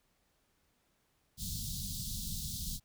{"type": "band-stop noise", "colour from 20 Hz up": "pink", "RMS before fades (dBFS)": -39, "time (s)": [1.37, 2.8], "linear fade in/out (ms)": 50, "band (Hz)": [210, 3600], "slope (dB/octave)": 48, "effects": ["pink hiss -75 dBFS RMS until 2.84 s"]}